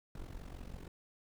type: noise with amplitude modulation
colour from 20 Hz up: brown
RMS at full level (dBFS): -43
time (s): 0.15-0.88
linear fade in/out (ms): 2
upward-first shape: sine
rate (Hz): 46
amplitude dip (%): 80
effects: none